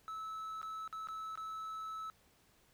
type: tone with dropouts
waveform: triangle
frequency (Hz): 1303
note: E6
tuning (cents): -20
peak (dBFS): -39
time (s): 0.08-2.1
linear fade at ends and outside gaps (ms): 0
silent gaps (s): 0.616-0.629 / 0.877-0.927 / 1.072-1.086 / 1.355-1.375
effects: pink hiss -69 dBFS RMS until 2.73 s